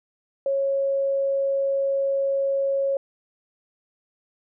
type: tone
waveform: sine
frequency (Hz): 549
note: C#5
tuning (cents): -17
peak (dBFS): -20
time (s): 0.46-2.97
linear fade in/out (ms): 2
effects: none